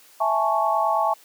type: chord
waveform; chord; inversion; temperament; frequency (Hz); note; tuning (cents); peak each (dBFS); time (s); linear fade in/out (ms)
sine; A major seventh; second; equal; 659.3 / 830.6 / 880 / 1108.7; E5 / G#5 / A5 / C#6; 0 / 0 / 0 / 0; -24; 0.2-1.14; 10
effects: white hiss -52 dBFS RMS until 1.24 s + high-pass 300 Hz 12 dB/octave